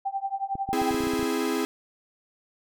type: tone with tremolo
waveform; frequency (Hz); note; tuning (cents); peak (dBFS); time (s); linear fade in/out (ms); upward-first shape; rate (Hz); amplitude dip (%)
sine; 784; G5; 0; -23; 0.05-0.91; 10; triangle; 11; 100
type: clicks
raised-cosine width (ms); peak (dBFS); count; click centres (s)
3; -23; 11; 0.554 / 0.69 / 0.817 / 0.91 / 0.945 / 1.006 / 1.038 / 1.071 / 1.136 / 1.193 / 1.229
type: chord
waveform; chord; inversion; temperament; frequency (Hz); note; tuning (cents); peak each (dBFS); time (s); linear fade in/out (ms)
45% pulse; C augmented; none; equal; 261.6 / 329.6 / 415.3; C4 / E4 / G#4; 0 / 0 / 0; -29; 0.73-1.65; 0
effects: none

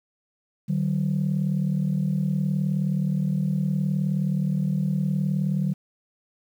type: tone pair together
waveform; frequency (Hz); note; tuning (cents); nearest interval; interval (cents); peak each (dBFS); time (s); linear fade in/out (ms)
sine; 150 / 189.26; D3 / F#3; +37 / +39; major third; 402; -23; 0.68-5.74; 20
effects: tanh soft clip ceiling -16 dBFS + 9-bit

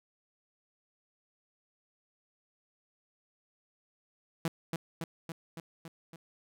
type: tone with echo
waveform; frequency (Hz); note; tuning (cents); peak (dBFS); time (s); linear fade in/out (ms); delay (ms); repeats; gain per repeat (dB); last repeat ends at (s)
sawtooth; 164.81; E3; 0; -25; 4.45-4.48; 2; 280; 6; -3; 6.16
effects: none

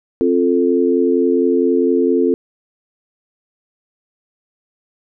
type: chord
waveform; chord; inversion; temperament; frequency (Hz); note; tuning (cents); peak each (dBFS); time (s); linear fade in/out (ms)
sine; F major; second; equal with one note detuned; 264.8 / 349.2 / 440; C4 / F4 / A4; +21 / 0 / 0; -16; 0.21-2.34; 0
effects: none

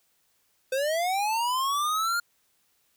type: linear sweep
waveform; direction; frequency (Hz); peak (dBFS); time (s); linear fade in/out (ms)
square; up; 510 to 1420; -25; 0.72-2.2; 5
effects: white hiss -69 dBFS RMS until 2.96 s

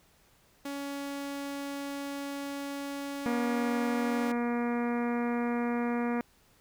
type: tone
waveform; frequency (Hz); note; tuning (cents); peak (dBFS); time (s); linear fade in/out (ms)
sawtooth; 280.8; C#4; +22; -31; 0.65-4.32; 5
type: harmonic tone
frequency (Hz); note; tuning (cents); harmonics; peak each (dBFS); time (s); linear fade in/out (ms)
238.9; A#3; +43; 1 / 2 / 3 / 4 / 5 / 6 / 7 / 8 / 9 / 10; -29 / -35 / -39 / -41 / -43 / -45 / -46 / -47 / -48 / -49; 3.26-6.21; 0
effects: pink hiss -64 dBFS RMS until 6.6 s

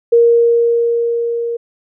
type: tone with level ramp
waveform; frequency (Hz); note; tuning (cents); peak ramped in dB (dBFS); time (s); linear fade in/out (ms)
sine; 468.5; A#4; +9; -5 to -17; 0.12-1.57; 10
effects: none

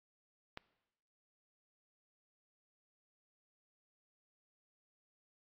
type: click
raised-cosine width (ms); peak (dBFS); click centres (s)
0.3; -27; 0.574
effects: noise-tail reverb RT60 1.0 s tail -21 dB re dry + AAC 32 kbps

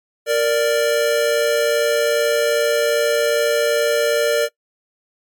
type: tone pair together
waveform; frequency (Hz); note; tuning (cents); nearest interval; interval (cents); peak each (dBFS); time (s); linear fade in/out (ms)
square; 464.9 / 587.4; A#4 / D5; -5 / 0; major third; 405; -18; 0.26-4.49; 50
effects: noise-tail reverb RT60 0.1 s tail -21 dB re dry + MP3 96 kbps

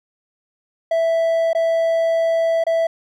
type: tone with dropouts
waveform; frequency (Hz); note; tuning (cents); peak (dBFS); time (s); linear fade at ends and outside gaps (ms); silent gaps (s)
triangle; 659.3; E5; 0; -13; 0.91-2.87; 5; 1.532-1.549 / 2.639-2.666
effects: none

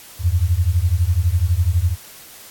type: beating tone pair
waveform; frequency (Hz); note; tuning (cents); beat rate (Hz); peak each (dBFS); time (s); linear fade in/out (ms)
sine; 81.2 / 93.2; E2 / F#2; -26 / +13; 12; -17; 0.19-1.96; 50
effects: white hiss -41 dBFS RMS until 2.5 s + AAC 64 kbps

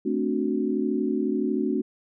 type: chord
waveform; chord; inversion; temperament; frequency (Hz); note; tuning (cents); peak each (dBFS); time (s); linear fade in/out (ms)
sine; D dominant seventh; second; equal; 220 / 261.6 / 293.7 / 370; A3 / C4 / D4 / F#4; 0 / 0 / 0 / 0; -28; 0.05-1.82; 10
effects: none

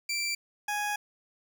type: tone pair in turn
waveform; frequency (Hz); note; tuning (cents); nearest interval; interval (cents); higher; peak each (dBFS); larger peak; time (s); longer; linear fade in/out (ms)
20% pulse; 2345 / 830.5; D7 / G#5; -3 / 0; octave + tritone; 1797; first; -24; neither; 0.09-0.35 / 0.68-0.96; second; 5
effects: none

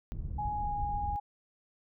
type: low-pass noise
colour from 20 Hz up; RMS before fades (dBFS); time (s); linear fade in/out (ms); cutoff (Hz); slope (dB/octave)
pink; -37; 0.12-1.16; 0; 110; 12
type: tone with pitch glide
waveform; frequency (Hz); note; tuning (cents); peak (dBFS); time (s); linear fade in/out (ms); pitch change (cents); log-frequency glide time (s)
sine; 835 to 823; G#5 to G#5; +9 to -16; -32; 0.38-1.2; 10; -25; 0.53-0.75
effects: none

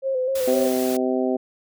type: tone with vibrato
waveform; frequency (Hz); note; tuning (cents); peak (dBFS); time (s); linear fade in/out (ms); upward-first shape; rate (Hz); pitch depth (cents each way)
sine; 523; C5; -1; -20; 0.02-0.71; 50; square; 3.9; 41
type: noise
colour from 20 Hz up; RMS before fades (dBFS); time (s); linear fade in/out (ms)
white; -33; 0.35-0.97; 5
type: harmonic tone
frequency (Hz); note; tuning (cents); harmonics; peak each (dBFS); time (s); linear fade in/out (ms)
128.4; C3; -32; 2 / 3 / 4 / 5 / 6; -23 / -24 / -28 / -27 / -33; 0.47-1.37; 10
effects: none

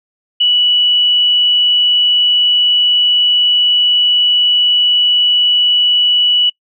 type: tone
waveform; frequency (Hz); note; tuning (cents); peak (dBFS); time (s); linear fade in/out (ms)
sine; 2948; F#7; -7; -8; 0.4-6.5; 10
effects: noise-tail reverb RT60 0.1 s tail -25 dB re dry

